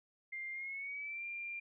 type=tone with pitch glide; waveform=sine; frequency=2100 to 2385 Hz; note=C7 to D7; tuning=+6 to +26 cents; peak=-40 dBFS; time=0.32-1.6 s; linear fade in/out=10 ms; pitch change=+220 cents; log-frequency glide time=0.51-1.25 s; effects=none